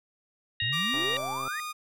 harmonic tone, 937 Hz, A#5, 9 cents sharp, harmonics 2 / 3 / 4, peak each -31 / -31 / -31 dBFS, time 0.6-1.17 s, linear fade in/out 2 ms
sine exponential sweep, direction up, 103.1 to 1975.5 Hz, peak -33 dBFS, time 0.62-1.6 s, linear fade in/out 0 ms
sawtooth tone with pitch glide, 1174.7 to 1225.3 Hz, D6 to D#6, 0 to -27 cents, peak -30 dBFS, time 0.72-1.73 s, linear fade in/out 20 ms, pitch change +73 cents, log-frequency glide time 1.31-1.57 s
click train, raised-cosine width 1 ms, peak -27 dBFS, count 72, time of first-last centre 0.94-1.478 s, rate 132 Hz
effects none

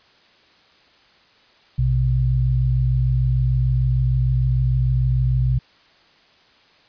sine tone pair together, 60.1 / 126.76 Hz, B1 / B2, -46 / +46 cents, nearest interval octave + minor second, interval 1292 cents, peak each -20 / -17 dBFS, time 1.78-5.59 s, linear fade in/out 10 ms, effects white hiss -54 dBFS RMS until 6.88 s + resampled to 11025 Hz

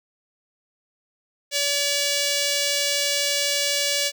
5% pulse tone with notch filter, 572 Hz, D5, 46 cents flat, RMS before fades -23 dBFS, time 1.51-4.12 s, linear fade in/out 50 ms, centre 1200 Hz, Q 0.97, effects none

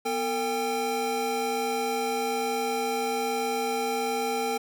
square tone cluster, 246.6 / 451.5 / 801 Hz, B3 / A4 / G5, -2 / +45 / +37 cents, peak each -36 / -30 / -30 dBFS, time 0.05-4.58 s, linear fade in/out 10 ms, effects none

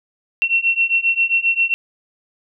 sine beating tone pair, 2714 / 2721.5 Hz, E7 / F7, +50 / -45 cents, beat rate 7.5 Hz, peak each -18 / -17 dBFS, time 0.42-1.74 s, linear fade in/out 0 ms, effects none

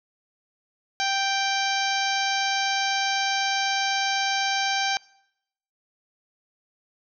harmonic tone, 784 Hz, G5, in tune, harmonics 1 / 2 / 3 / 4 / 5 / 6 / 7 / 8, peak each -26 / -29 / -31 / -32 / -33 / -34 / -34 / -35 dBFS, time 1-4.97 s, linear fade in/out 0 ms, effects noise-tail reverb RT60 0.8 s tail -24 dB re dry

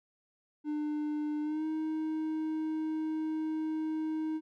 triangle tone with pitch glide, 300 to 313.8 Hz, D4 to D#4, +37 to +15 cents, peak -29 dBFS, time 0.64-4.41 s, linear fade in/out 50 ms, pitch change +78 cents, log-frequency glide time 1.42-1.65 s, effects none

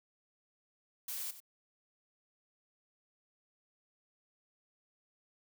blue noise with echo, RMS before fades -40 dBFS, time 1.08-1.31 s, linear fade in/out 5 ms, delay 93 ms, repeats 1, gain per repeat -13 dB, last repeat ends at 1.403 s, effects none

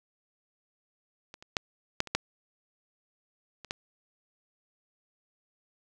clicks, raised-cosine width 0.2 ms, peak -27 / -30 / -9 / -8 / -24 / -8 / -27 / -15 dBFS, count 8, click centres 1.341 / 1.425 / 1.568 / 2.004 / 2.073 / 2.15 / 3.647 / 3.709 s, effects none

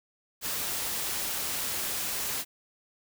white noise, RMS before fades -32 dBFS, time 0.41-2.45 s, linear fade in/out 50 ms, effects none

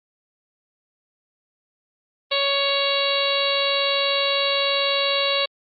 harmonic tone, 557 Hz, C#5, 8 cents sharp, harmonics 1 / 2 / 3 / 4 / 5 / 6 / 7 / 8, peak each -24 / -28 / -34 / -29 / -27 / -29 / -24 / -30 dBFS, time 2.31-5.46 s, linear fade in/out 10 ms, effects Opus 24 kbps

